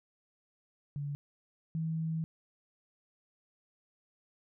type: tone pair in turn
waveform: sine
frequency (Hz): 143.6 / 161.19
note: D3 / E3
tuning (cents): -39 / -38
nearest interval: major second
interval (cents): 201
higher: second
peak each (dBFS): -34 / -31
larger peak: second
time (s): 0.96-1.15 / 1.75-2.24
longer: second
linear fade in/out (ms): 0
effects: none